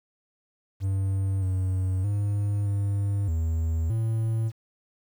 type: tone with pitch steps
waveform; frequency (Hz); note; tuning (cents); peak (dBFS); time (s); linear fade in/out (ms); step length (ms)
triangle; 96.7 / 93.3 / 102.1 / 100.4 / 81.1 / 112.1; G2 / F#2 / G#2 / G2 / E2 / A2; -23 / +15 / -29 / +42 / -28 / +33; -21; 0.8-4.52; 50; 620
effects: 9-bit